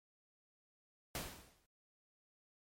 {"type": "noise with exponential decay", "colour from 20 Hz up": "pink", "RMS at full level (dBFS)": -39, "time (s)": [1.15, 1.66], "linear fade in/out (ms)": 1, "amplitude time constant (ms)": 110, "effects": ["MP3 64 kbps"]}